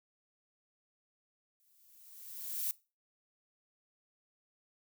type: noise with exponential growth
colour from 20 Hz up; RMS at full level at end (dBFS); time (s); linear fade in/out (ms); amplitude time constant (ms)
violet; -33; 1.6-2.71; 0; 240
effects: noise-tail reverb RT60 0.3 s tail -21 dB re dry